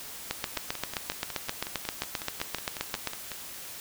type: two click trains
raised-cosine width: 0.2 ms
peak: -18 / -11 dBFS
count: 16 / 22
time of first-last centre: 0.57-3.317 / 0.31-3.073 s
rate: 5.46 / 7.6 Hz
effects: white hiss -42 dBFS RMS until 3.8 s